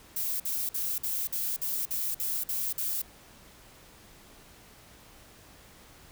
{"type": "noise bursts", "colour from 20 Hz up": "violet", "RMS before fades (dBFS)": -31, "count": 10, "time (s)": [0.16, 3.019], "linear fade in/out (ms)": 5, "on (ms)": 240, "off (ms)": 51, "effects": ["pink hiss -54 dBFS RMS until 6.11 s"]}